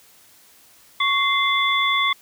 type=tone cluster; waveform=sine; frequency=1113 / 2082 / 3455 Hz; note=C#6 / C7 / A7; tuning=+7 / -9 / -32 cents; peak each=-21 / -21 / -22 dBFS; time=1-2.13 s; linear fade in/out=5 ms; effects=white hiss -52 dBFS RMS until 2.21 s